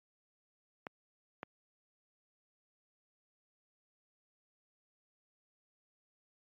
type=clicks; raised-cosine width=0.5 ms; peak=-25 dBFS; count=2; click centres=0.868 / 1.431 s; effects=high-pass 150 Hz 12 dB/octave + MP3 48 kbps